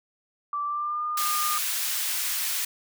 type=tone with pitch glide; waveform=sine; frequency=1166 to 1214.8 Hz; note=D6 to D#6; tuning=-13 to -42 cents; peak=-26 dBFS; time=0.53-1.58 s; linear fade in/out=2 ms; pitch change=+71 cents; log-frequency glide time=0.64-1.05 s
type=high-pass noise; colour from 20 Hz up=white; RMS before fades=-28 dBFS; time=1.17-2.65 s; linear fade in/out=5 ms; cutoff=1400 Hz; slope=12 dB/octave
effects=none